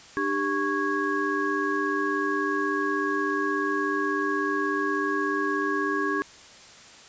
sine tone cluster, 299.4 / 395.9 / 1107 / 1650 Hz, D4 / G4 / C#6 / G#6, +33 / +17 / -3 / -12 cents, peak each -29 dBFS, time 0.17-6.22 s, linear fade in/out 0 ms, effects white hiss -48 dBFS RMS until 7.08 s + resampled to 16000 Hz

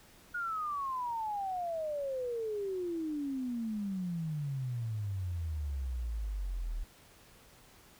sine exponential sweep, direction down, 1452 to 37.36 Hz, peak -33 dBFS, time 0.34-6.84 s, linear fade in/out 10 ms, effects pink hiss -59 dBFS RMS until 7.99 s

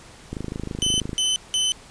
click train, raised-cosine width 3 ms, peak -16 dBFS, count 22, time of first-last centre 0.33-1.132 s, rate 26.2 Hz
sawtooth tone bursts, 3038 Hz, F#7, 45 cents sharp, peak -16 dBFS, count 3, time 0.82-1.72 s, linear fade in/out 0 ms, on 180 ms, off 180 ms
effects pink hiss -46 dBFS RMS until 1.9 s + resampled to 22050 Hz

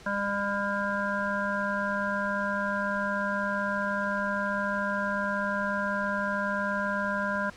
harmonic tone, 201.1 Hz, G3, 44 cents sharp, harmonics 1 / 3 / 5 / 7 / 8, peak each -33 / -33 / -33 / -33 / -33 dBFS, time 0.06-7.5 s, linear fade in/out 5 ms, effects pink hiss -50 dBFS RMS until 7.56 s + low-pass 7000 Hz 12 dB/octave

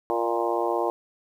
harmonic tone with a mistuned harmonic, 116.54 Hz, A#2, in tune, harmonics 3 / 4 / 5 / 6 / 7 / 8 / 9, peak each -28 / -29 / -30 / -31 / -31 / -32 / -33 dBFS, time 0.1-0.9 s, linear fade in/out 0 ms, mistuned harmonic 5, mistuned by +30 cents, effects 9-bit

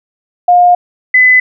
sine tone pair in turn, 711 / 2011 Hz, F5 / B6, +31 / +31 cents, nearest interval octave + tritone, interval 1800 cents, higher second, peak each -3 dBFS, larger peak neither, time 0.48-0.75 / 1.14-1.4 s, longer first, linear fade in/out 5 ms, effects none

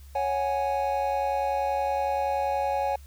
triangle chord, C# suspended fourth, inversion none, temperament equal, 554.4 / 740 / 830.6 Hz, C#5 / F#5 / G#5, 0 / 0 / 0 cents, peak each -27 / -29 / -25 dBFS, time 0.15-2.96 s, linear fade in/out 5 ms, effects added 69 Hz sine -44 dBFS peak until 3.06 s + white hiss -58 dBFS RMS until 3.06 s

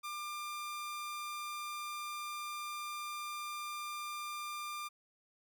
sawtooth tone, 1195 Hz, D6, 30 cents sharp, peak -36 dBFS, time 0.03-4.89 s, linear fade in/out 20 ms, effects none

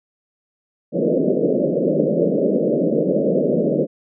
white band-pass noise, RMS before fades -18 dBFS, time 0.92-3.87 s, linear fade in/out 50 ms, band 150 to 600 Hz, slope 96 dB/octave, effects none

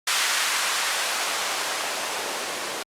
blue noise with band-pass filter sweep, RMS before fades -26 dBFS, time 0.07-2.83 s, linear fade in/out 5 ms, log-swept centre 1400 to 420 Hz, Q 0.83, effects low-pass 11000 Hz 12 dB/octave + Opus 48 kbps

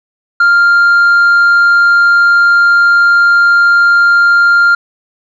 sine tone with tanh clipping, 1396.9 Hz, F6, in tune, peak -5 dBFS, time 0.4-4.75 s, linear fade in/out 5 ms, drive 2 dB, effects none

